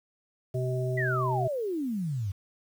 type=harmonic tone; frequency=127.4 Hz; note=C3; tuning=46 cents flat; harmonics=1 / 3 / 5; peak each=-28 / -33 / -35 dBFS; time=0.54-1.48 s; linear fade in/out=10 ms
type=exponential sweep; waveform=sine; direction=down; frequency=2014 to 90.5 Hz; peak=-28 dBFS; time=0.97-2.32 s; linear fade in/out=10 ms
effects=9-bit